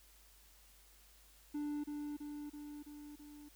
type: tone with echo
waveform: triangle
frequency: 294.6 Hz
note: D4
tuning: 6 cents sharp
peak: -35 dBFS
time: 1.54-1.84 s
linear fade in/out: 10 ms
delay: 330 ms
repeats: 5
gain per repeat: -3 dB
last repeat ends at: 3.49 s
effects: added 50 Hz sine -65 dBFS peak until 3.55 s + white hiss -65 dBFS RMS until 3.55 s